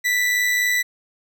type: tone with amplitude modulation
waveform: 40% pulse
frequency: 1975.5 Hz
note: B6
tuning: in tune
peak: -15 dBFS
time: 0.04-0.83 s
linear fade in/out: 20 ms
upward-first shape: sine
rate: 104 Hz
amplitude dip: 35%
effects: none